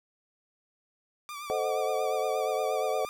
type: tone with vibrato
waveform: sawtooth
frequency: 1174.7 Hz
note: D6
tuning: in tune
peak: -34 dBFS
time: 1.29-3.09 s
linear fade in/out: 0 ms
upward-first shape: triangle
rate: 8.5 Hz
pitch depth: 64 cents each way
type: chord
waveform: sine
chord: A diminished seventh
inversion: none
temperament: equal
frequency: 440 / 523.3 / 622.3 / 740 Hz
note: A4 / C5 / Eb5 / Gb5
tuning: 0 / 0 / 0 / 0 cents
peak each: -32 dBFS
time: 1.5-3.05 s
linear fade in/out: 0 ms
effects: none